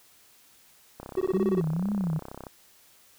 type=click train; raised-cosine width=1 ms; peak=-25 dBFS; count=49; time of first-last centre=1-2.468 s; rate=32.7 Hz
type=tone bursts; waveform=triangle; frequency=376.1 Hz; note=F#4; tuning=28 cents sharp; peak=-20 dBFS; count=8; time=1.17-1.606 s; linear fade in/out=5 ms; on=37 ms; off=20 ms
type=tone with vibrato; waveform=sine; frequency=179.8 Hz; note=F#3; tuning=49 cents flat; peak=-25 dBFS; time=1.33-2.19 s; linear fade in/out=10 ms; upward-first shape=sine; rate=2.1 Hz; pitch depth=240 cents each way
effects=white hiss -58 dBFS RMS until 3.18 s